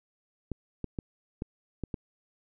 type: clicks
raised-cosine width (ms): 3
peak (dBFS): -20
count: 6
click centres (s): 0.517 / 0.843 / 0.988 / 1.421 / 1.837 / 1.942
effects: none